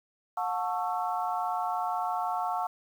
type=harmonic tone with a mistuned harmonic; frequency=221.9 Hz; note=A3; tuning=15 cents sharp; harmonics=3 / 4 / 5 / 6; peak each=-31 / -33 / -35 / -37 dBFS; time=0.37-2.67 s; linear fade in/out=5 ms; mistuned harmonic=3; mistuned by=+140 cents; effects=9-bit